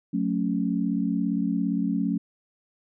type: chord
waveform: sine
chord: F# minor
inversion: none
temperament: equal with one note detuned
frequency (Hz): 182.24 / 220 / 277.2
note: F#3 / A3 / C#4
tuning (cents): -26 / 0 / 0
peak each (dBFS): -27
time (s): 0.13-2.18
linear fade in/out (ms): 10
effects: none